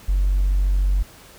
sine tone with hard clipping, 47 Hz, F#1, 28 cents sharp, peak -16 dBFS, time 0.08-1.03 s, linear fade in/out 10 ms, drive 1 dB, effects pink hiss -46 dBFS RMS until 1.38 s

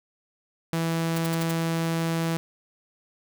sawtooth tone, 164.81 Hz, E3, in tune, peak -20 dBFS, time 0.73-2.37 s, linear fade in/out 0 ms
white noise bursts, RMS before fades -34 dBFS, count 5, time 1.16-1.514 s, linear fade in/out 5 ms, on 22 ms, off 61 ms
effects none

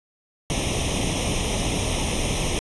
pink noise with comb filter, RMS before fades -24 dBFS, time 0.5-2.59 s, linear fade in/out 0 ms, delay 0.33 ms, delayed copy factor +0.85, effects resampled to 24000 Hz

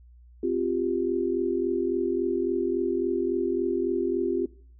sine chord, C suspended fourth, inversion none, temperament just, 261.6 / 348.8 / 392.4 Hz, C4 / F4 / G4, 0 / -2 / +2 cents, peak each -30 / -26 / -28 dBFS, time 0.43-4.46 s, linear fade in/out 5 ms, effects noise-tail reverb RT60 0.5 s tail -20 dB re dry + added 60 Hz sine -49 dBFS peak until 4.79 s

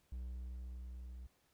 triangle tone with level ramp, 62 Hz, B1, 7 cents sharp, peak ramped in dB -39 to -45 dBFS, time 0.12-1.27 s, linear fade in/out 5 ms, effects pink hiss -75 dBFS RMS until 1.53 s

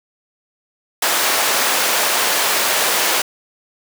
pink high-pass noise, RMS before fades -17 dBFS, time 1.02-3.22 s, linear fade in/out 5 ms, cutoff 630 Hz, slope 12 dB/octave, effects none

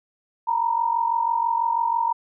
sine tone pair together, 921.9 / 968 Hz, A#5 / B5, -19 / -35 cents, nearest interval minor second, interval 84 cents, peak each -21 / -24 dBFS, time 0.47-2.13 s, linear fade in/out 10 ms, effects none

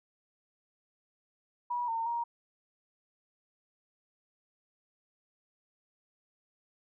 sine tone with pitch steps, 968 / 910 / 941 Hz, B5 / A#5 / A#5, -35 / -42 / +16 cents, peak -30 dBFS, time 1.7-2.24 s, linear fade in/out 10 ms, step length 180 ms, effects none

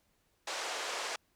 pink band-pass noise, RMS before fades -38 dBFS, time 0.47-1.16 s, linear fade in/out 5 ms, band 480 to 7700 Hz, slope 24 dB/octave, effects pink hiss -74 dBFS RMS until 1.35 s

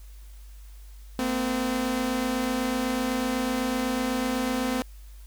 sawtooth tone pair together, 228.4 / 256.4 Hz, A#3 / C4, -35 / -35 cents, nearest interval major second, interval 200 cents, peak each -27 / -22 dBFS, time 1.19-4.82 s, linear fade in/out 0 ms, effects added 50 Hz sine -42 dBFS peak until 5.26 s + white hiss -58 dBFS RMS until 5.26 s

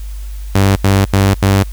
sawtooth tone bursts, 98 Hz, G2, in tune, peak -4 dBFS, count 4, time 0.55-1.633 s, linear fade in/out 5 ms, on 210 ms, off 81 ms, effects added 50 Hz sine -22 dBFS peak until 1.72 s + white hiss -42 dBFS RMS until 1.72 s

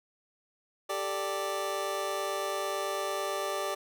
25% pulse chord, G suspended second, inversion none, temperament just, 392 / 441 / 588 Hz, G4 / A4 / D5, 0 / +4 / +2 cents, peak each -32 / -36 / -30 dBFS, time 0.89-3.75 s, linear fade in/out 10 ms, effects none

